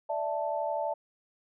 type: chord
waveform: sine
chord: D suspended second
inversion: none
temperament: equal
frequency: 587.3 / 659.3 / 880 Hz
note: D5 / E5 / A5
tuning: 0 / 0 / 0 cents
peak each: -33 dBFS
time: 0.09-0.94 s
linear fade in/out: 10 ms
effects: none